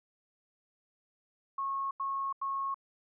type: tone bursts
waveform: sine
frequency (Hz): 1093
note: C#6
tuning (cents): -25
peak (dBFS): -31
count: 3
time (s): 1.58-2.744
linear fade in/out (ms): 5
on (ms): 330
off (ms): 87
effects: none